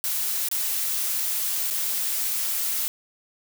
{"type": "noise with dropouts", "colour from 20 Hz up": "blue", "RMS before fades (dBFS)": -26, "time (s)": [0.04, 2.88], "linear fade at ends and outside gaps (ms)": 0, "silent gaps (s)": [[0.486, 0.514], [1.702, 1.708]], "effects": []}